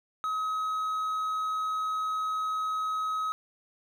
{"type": "tone", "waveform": "triangle", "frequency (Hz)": 1273, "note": "D#6", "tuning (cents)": 39, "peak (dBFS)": -26, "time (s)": [0.24, 3.32], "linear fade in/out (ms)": 0, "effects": []}